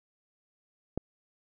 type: click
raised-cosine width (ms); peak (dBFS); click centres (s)
2; -17; 0.976
effects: none

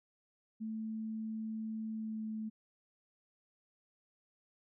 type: tone with pitch glide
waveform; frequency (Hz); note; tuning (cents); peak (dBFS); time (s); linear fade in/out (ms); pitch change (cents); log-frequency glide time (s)
sine; 220 to 218.1; A3 to A3; 0 to -15; -37; 0.6-2.5; 20; -15; 1.92-2.24
effects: none

